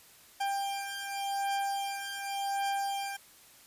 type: beating tone pair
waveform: 40% pulse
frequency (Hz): 793 / 793.88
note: G5 / G5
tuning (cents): +20 / +22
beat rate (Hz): 0.88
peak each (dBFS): -35 / -33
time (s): 0.4-3.17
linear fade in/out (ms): 10
effects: white hiss -57 dBFS RMS until 3.66 s + resampled to 32000 Hz